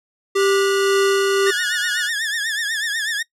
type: tone with tremolo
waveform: square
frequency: 393.1 Hz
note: G4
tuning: 5 cents sharp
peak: -15 dBFS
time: 0.35-1.51 s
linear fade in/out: 10 ms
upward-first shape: sine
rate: 1.9 Hz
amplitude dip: 25%
type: tone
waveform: sawtooth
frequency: 1452 Hz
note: F#6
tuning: 33 cents flat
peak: -20 dBFS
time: 0.36-2.1 s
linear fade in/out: 50 ms
type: tone with vibrato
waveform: sawtooth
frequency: 1745 Hz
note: A6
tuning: 15 cents flat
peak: -17 dBFS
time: 1.46-3.23 s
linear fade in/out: 10 ms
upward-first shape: triangle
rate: 8.1 Hz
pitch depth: 130 cents each way
effects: noise-tail reverb RT60 0.1 s tail -21 dB re dry + low-pass 10000 Hz 12 dB/octave